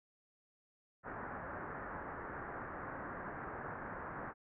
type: low-pass noise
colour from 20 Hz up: white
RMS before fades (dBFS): -45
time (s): 1.03-4.34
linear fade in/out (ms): 50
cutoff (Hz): 1700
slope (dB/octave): 48
effects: none